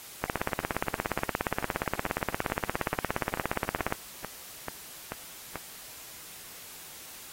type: two click trains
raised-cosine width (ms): 0.5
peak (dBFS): -12 / -19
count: 64 / 11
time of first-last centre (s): 0.24-3.924 / 1.19-5.557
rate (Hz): 17.1 / 2.29
effects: white hiss -46 dBFS RMS until 7.32 s + AAC 48 kbps